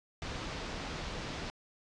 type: low-pass noise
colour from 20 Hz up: pink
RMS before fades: -40 dBFS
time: 0.22-1.5 s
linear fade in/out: 0 ms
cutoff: 5600 Hz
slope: 24 dB/octave
effects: resampled to 22050 Hz